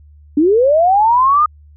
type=linear sweep; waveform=sine; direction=up; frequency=279.7 to 1244.5 Hz; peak=-8 dBFS; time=0.37-1.46 s; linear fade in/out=5 ms; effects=added 74 Hz sine -40 dBFS peak until 1.76 s